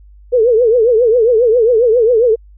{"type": "tone with vibrato", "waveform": "sine", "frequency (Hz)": 466.3, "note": "A#4", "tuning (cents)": 1, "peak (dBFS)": -7, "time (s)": [0.32, 2.36], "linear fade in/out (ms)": 20, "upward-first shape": "triangle", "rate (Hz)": 7.4, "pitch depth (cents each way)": 170, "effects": ["added 50 Hz sine -38 dBFS peak until 2.57 s"]}